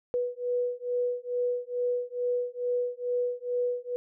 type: beating tone pair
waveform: sine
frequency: 489.4 / 491.7 Hz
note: B4 / B4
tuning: -16 / -8 cents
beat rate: 2.3 Hz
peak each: -30 dBFS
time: 0.14-3.96 s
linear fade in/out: 0 ms
effects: none